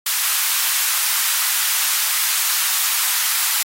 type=high-pass noise; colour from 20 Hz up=white; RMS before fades=-19 dBFS; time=0.06-3.63 s; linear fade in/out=5 ms; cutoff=980 Hz; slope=24 dB/octave; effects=AAC 48 kbps